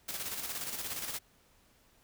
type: noise with tremolo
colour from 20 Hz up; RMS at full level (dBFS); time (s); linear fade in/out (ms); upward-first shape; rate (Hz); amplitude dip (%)
white; -37; 0.08-1.19; 10; square; 17; 45
effects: pink hiss -66 dBFS RMS until 2.03 s